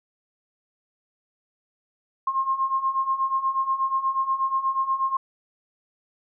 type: beating tone pair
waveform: sine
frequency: 1062 / 1070.3 Hz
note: C6 / C6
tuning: +25 / +39 cents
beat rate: 8.3 Hz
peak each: -27 / -23 dBFS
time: 2.27-5.17 s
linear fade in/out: 5 ms
effects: none